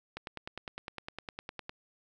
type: click train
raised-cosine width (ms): 0.3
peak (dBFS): -23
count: 16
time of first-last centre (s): 0.17-1.694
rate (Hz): 9.84
effects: none